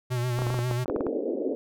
square tone with vibrato, 123 Hz, B2, 7 cents flat, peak -26 dBFS, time 0.1-0.85 s, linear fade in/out 20 ms, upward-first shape sine, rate 7.4 Hz, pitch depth 48 cents each way
clicks, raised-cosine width 1 ms, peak -17 dBFS, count 12, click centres 0.389 / 0.42 / 0.468 / 0.503 / 0.543 / 0.59 / 0.712 / 0.858 / 0.899 / 0.962 / 1.008 / 1.067 s
pink band-pass noise, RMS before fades -29 dBFS, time 0.88-1.55 s, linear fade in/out 0 ms, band 260 to 560 Hz, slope 48 dB/octave
effects none

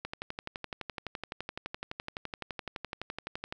click train, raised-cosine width 0.3 ms, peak -20 dBFS, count 42, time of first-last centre 0.05-3.525 s, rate 11.8 Hz, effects none

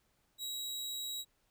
sawtooth tone, 3856 Hz, B7, 42 cents flat, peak -35 dBFS, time 0.38-1.25 s, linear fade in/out 50 ms, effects pink hiss -75 dBFS RMS until 1.5 s

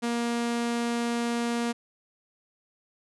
sawtooth tone, 236 Hz, A#3, 22 cents sharp, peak -22 dBFS, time 0.02-1.73 s, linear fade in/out 20 ms, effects resampled to 24000 Hz

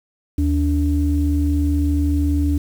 sine tone pair together, 76.52 / 288.9 Hz, D#2 / D4, -28 / -28 cents, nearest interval octave + major seventh, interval 2300 cents, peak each -16 / -19 dBFS, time 0.38-2.58 s, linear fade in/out 5 ms, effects tanh soft clip ceiling -7 dBFS + 7-bit

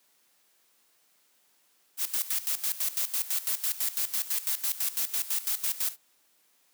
blue noise with tremolo, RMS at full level -28 dBFS, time 1.97-5.97 s, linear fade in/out 50 ms, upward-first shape square, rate 6 Hz, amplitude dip 80%, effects white hiss -67 dBFS RMS until 6.73 s + high-pass 200 Hz 12 dB/octave

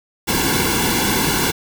pink noise with comb filter, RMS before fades -18 dBFS, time 0.27-1.52 s, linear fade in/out 20 ms, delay 1.6 ms, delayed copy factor -0.85, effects none

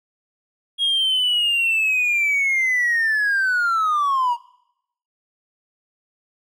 triangle linear sweep, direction down, 3290 to 932.3 Hz, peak -14 dBFS, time 0.78-4.37 s, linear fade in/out 50 ms, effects noise-tail reverb RT60 0.8 s tail -23 dB re dry + tanh soft clip ceiling -12 dBFS

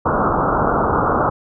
white low-pass noise, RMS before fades -17 dBFS, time 0.05-1.3 s, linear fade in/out 10 ms, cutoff 1400 Hz, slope 96 dB/octave, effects none

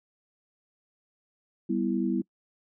sine chord, E minor, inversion first, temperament equal, 196 / 246.9 / 329.6 Hz, G3 / B3 / E4, 0 / 0 / 0 cents, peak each -29 / -29 / -29 dBFS, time 1.69-2.22 s, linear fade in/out 10 ms, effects noise-tail reverb RT60 0.1 s tail -25 dB re dry

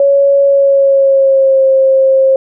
sine tone with pitch glide, 558 to 533.4 Hz, C#5 to C5, +11 to +33 cents, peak -5 dBFS, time 0-2.36 s, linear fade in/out 2 ms, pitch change -78 cents, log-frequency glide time 0.45-1.65 s, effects none

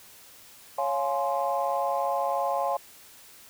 sine chord, Db major seventh, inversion none, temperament equal with one note detuned, 554.4 / 698.5 / 839.3 / 1046.5 Hz, Db5 / F5 / Ab5 / C6, 0 / 0 / +18 / 0 cents, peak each -29 / -29 / -29 / -31 dBFS, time 0.78-2.77 s, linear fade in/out 5 ms, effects tanh soft clip ceiling -15 dBFS + white hiss -51 dBFS RMS until 3.49 s

